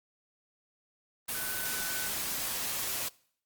sine tone in noise, 1505 Hz, F#6, 29 cents sharp, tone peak -40 dBFS, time 1.34-2.09 s, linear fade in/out 10 ms, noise white, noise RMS -34 dBFS, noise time 1.28-3.09 s, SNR -9 dB, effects noise-tail reverb RT60 0.6 s tail -23 dB re dry + Opus 32 kbps

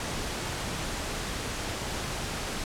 pink noise, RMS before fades -33 dBFS, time 0-2.64 s, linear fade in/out 2 ms, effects low-pass 9000 Hz 12 dB/octave

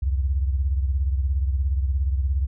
sine beating tone pair, 66.5 / 83.5 Hz, C2 / E2, +29 / +23 cents, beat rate 17 Hz, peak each -20 / -28 dBFS, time 0.02-2.47 s, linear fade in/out 10 ms, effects none

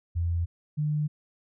sine tone pair in turn, 85.2 / 150.15 Hz, F2 / D3, -42 / +39 cents, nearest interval minor seventh, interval 981 cents, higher second, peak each -24 dBFS, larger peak neither, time 0.15-0.46 / 0.77-1.08 s, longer neither, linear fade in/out 20 ms, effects none

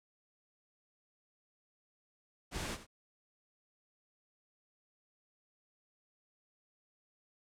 pink noise with echo, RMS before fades -39 dBFS, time 2.51-2.78 s, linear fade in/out 50 ms, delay 88 ms, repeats 1, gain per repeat -13 dB, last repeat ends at 2.868 s, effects low-pass 9000 Hz 12 dB/octave

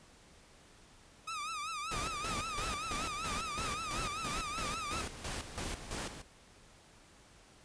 sawtooth tone with vibrato, 1244.5 Hz, D#6, in tune, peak -34 dBFS, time 1.27-5.02 s, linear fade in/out 10 ms, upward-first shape triangle, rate 5.2 Hz, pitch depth 140 cents each way
pink noise with tremolo, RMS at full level -39 dBFS, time 1.91-6.22 s, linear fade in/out 5 ms, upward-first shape square, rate 3 Hz, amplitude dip 65%
effects pink hiss -60 dBFS RMS until 7.64 s + resampled to 22050 Hz

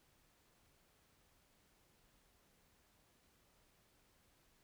silence, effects pink hiss -73 dBFS RMS until 4.63 s

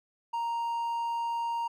triangle tone, 932.3 Hz, A#5, in tune, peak -27 dBFS, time 0.33-1.68 s, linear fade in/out 10 ms, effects none

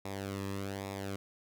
sawtooth tone with flanger, 98.2 Hz, G2, 4 cents sharp, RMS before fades -39 dBFS, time 0.05-1.16 s, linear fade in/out 5 ms, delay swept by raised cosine 0.66 to 1.38 ms, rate 1.2 Hz, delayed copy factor -0.7, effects none

